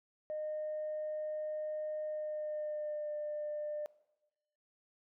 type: tone with pitch glide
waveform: sine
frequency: 613 to 599 Hz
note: D#5 to D5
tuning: -26 to +34 cents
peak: -35 dBFS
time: 0.3-3.86 s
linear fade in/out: 0 ms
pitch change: -40 cents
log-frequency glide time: 2.05-3.1 s
effects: noise-tail reverb RT60 1.0 s tail -20 dB re dry + tanh soft clip ceiling -32 dBFS